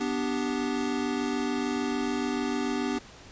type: chord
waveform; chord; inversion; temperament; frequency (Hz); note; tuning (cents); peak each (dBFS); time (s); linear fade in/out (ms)
square; G major; first; equal; 246.9 / 293.7 / 392; B3 / D4 / G4; 0 / 0 / 0; -31 / -32 / -34; 0-2.99; 10
effects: pink hiss -49 dBFS RMS until 3.31 s + resampled to 16000 Hz